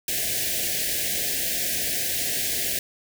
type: band-stop noise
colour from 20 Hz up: white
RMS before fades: -26 dBFS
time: 0.08-2.79 s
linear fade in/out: 2 ms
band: 740 to 1600 Hz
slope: 96 dB/octave
effects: none